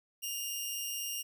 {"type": "tone with amplitude modulation", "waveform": "10% pulse", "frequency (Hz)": 2824, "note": "F7", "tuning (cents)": 19, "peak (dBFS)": -25, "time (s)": [0.22, 1.23], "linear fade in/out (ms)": 20, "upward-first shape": "sine", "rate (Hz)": 262, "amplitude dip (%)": 35, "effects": []}